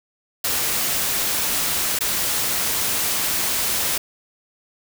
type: noise with dropouts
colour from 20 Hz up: white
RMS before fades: -22 dBFS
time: 0.44-3.98 s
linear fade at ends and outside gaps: 5 ms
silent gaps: 1.989-2.007 s
effects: none